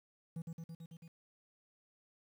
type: tone with echo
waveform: triangle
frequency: 164.81 Hz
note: E3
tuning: in tune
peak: -37 dBFS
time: 0.36-0.42 s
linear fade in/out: 5 ms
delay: 110 ms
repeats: 6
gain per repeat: -2 dB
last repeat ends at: 1.08 s
effects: 11-bit